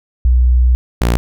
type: tone pair in turn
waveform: sine / sawtooth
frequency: 61.74 / 58.88 Hz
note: B1 / A#1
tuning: 0 / +18 cents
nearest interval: minor second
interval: 82 cents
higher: first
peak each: -7 dBFS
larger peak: neither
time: 0.25-0.75 / 1.01-1.17 s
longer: first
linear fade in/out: 0 ms
effects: none